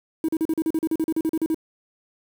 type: tone bursts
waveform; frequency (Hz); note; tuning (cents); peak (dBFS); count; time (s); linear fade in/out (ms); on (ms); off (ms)
triangle; 320; D#4; +49; -16; 16; 0.24-1.545; 2; 45; 39
effects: tanh soft clip ceiling -15 dBFS + 7-bit